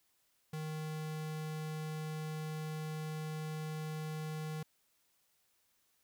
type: tone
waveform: square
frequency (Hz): 155.56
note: D#3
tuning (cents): 0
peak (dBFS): -39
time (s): 0.53-4.63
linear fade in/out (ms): 5
effects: white hiss -75 dBFS RMS until 6.03 s